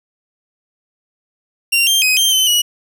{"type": "tone with pitch steps", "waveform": "sawtooth", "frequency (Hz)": [2766, 3175, 2517, 3153, 3057, 2917], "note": ["F7", "G7", "D#7", "G7", "G7", "F#7"], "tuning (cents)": [-17, 21, 19, 9, -44, -25], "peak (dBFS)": -8, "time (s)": [1.72, 2.62], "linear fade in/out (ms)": 10, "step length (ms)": 150, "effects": []}